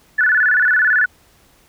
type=tone with vibrato; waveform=sine; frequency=1602 Hz; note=G6; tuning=37 cents sharp; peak=-11 dBFS; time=0.18-1.06 s; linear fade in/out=10 ms; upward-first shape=square; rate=18 Hz; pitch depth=140 cents each way; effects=pink hiss -53 dBFS RMS until 1.68 s